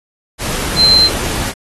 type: tone in noise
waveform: sine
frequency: 4110 Hz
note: C8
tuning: 32 cents flat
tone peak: -6 dBFS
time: 0.76-1.1 s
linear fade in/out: 50 ms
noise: pink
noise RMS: -20 dBFS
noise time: 0.38-1.54 s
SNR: +11 dB
effects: AAC 32 kbps